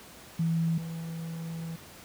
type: tone pair in turn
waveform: sine / triangle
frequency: 164.81 / 164.81 Hz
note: E3 / E3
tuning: 0 / 0 cents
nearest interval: unison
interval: 0 cents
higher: neither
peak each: -24 / -32 dBFS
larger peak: first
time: 0.39-0.78 / 0.78-1.76 s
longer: second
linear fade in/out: 5 ms
effects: pink hiss -49 dBFS RMS until 2.04 s + high-pass 80 Hz 12 dB/octave